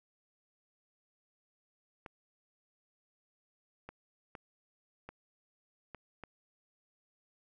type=clicks; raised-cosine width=0.5 ms; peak=-30 dBFS; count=6; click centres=2.062 / 3.89 / 4.352 / 5.09 / 5.947 / 6.237 s; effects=none